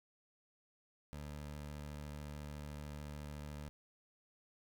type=tone; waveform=20% pulse; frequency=73.8 Hz; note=D2; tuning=9 cents sharp; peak=-40 dBFS; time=1.13-3.69 s; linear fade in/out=0 ms; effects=none

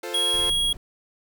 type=chord; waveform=sawtooth; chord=F major; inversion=none; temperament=equal; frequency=349.2 / 440 / 523.3 Hz; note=F4 / A4 / C5; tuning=0 / 0 / 0 cents; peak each=-31 dBFS; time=0.03-0.5 s; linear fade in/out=5 ms
type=tone; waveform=square; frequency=3300 Hz; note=G#7; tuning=12 cents flat; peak=-21 dBFS; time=0.14-0.73 s; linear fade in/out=5 ms
type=noise; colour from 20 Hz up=brown; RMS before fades=-36 dBFS; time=0.34-0.77 s; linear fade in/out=2 ms
effects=none

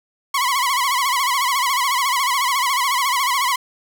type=tone with vibrato; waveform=sawtooth; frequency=1046.5 Hz; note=C6; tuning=in tune; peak=-13 dBFS; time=0.34-3.56 s; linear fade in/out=5 ms; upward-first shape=sine; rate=14 Hz; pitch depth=130 cents each way; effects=none

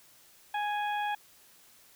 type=harmonic tone; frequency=830.6 Hz; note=G#5; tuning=in tune; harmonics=1 / 2 / 3 / 4; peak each=-30 / -37 / -42 / -44 dBFS; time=0.54-1.15 s; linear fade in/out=5 ms; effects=white hiss -59 dBFS RMS until 1.95 s

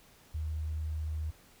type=tone; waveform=sine; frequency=77.7 Hz; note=D#2; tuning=2 cents flat; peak=-32 dBFS; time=0.34-1.31 s; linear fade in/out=10 ms; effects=pink hiss -60 dBFS RMS until 1.6 s

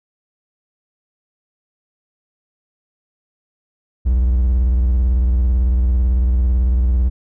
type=tone with vibrato; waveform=triangle; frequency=61.7 Hz; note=B1; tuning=1 cent flat; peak=-10 dBFS; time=4.05-7.1 s; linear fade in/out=20 ms; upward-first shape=square; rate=18 Hz; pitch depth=120 cents each way; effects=none

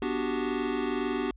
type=chord; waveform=square; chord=G major seventh; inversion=first; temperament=equal; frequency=246.9 / 293.7 / 370 / 392 Hz; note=B3 / D4 / F#4 / G4; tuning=0 / 0 / 0 / 0 cents; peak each=-34 dBFS; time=0.02-1.31 s; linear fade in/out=2 ms; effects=added 50 Hz sine -49 dBFS peak until 1.36 s + resampled to 8000 Hz

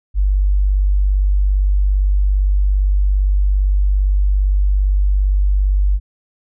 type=tone; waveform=sine; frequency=48.78 Hz; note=G1; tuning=8 cents flat; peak=-11 dBFS; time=0.14-6 s; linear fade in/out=50 ms; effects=none

